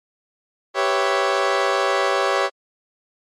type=chord; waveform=20% pulse; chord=C# half-diminished seventh; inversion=second; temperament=equal; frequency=392 / 493.9 / 554.4 / 659.3 Hz; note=G4 / B4 / C#5 / E5; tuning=0 / 0 / 0 / 0 cents; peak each=-17 / -21 / -16 / -20 dBFS; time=0.74-2.5 s; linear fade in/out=50 ms; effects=low-pass 5000 Hz 12 dB/octave + MP3 64 kbps